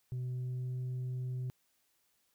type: tone with pitch glide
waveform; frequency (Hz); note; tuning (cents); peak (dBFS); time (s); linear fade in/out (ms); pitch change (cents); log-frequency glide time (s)
sine; 125.9 to 126.92; B2 to B2; +34 to +48; -32; 0.12-1.5; 0; +14; 0.31-0.79
effects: tanh soft clip ceiling -34 dBFS + white hiss -75 dBFS RMS until 2.34 s